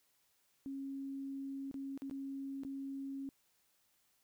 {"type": "tone with dropouts", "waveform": "sine", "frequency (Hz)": 273, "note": "C#4", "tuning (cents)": -26, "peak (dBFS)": -40, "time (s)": [0.66, 3.29], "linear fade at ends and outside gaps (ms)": 0, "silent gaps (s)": [[1.713, 1.742], [1.976, 2.02], [2.098, 2.111], [2.635, 2.649]], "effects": ["white hiss -75 dBFS RMS until 4.23 s"]}